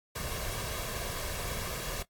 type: noise with comb filter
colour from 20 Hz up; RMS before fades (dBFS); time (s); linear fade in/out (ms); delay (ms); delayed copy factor
pink; -36; 0.15-2.03; 10; 1.8; +0.55
effects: noise-tail reverb RT60 0.1 s tail -19 dB re dry + AAC 64 kbps